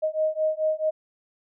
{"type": "beating tone pair", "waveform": "sine", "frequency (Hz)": [622.3, 626.9], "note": ["D#5", "D#5"], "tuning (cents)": [0, 13], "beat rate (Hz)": 4.6, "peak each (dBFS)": -25, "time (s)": [0.02, 0.91], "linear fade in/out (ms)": 20, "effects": []}